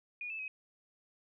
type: tone with pitch steps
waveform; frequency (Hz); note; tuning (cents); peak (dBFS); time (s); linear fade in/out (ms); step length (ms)
sine; 2449 / 2626 / 2536; D#7 / E7 / D#7; -28 / -7 / +32; -38; 0.21-0.48; 2; 90
effects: none